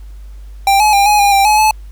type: tone with pitch steps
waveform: square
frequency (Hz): 789 / 849 / 800 / 837 / 808 / 788 / 849 / 863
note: G5 / G#5 / G5 / G#5 / G#5 / G5 / G#5 / A5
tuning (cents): +11 / +38 / +35 / +13 / -48 / +9 / +38 / -34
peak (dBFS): -8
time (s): 0.67-1.71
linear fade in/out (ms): 2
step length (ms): 130
effects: added 50 Hz sine -29 dBFS peak until 1.91 s + pink hiss -52 dBFS RMS until 1.91 s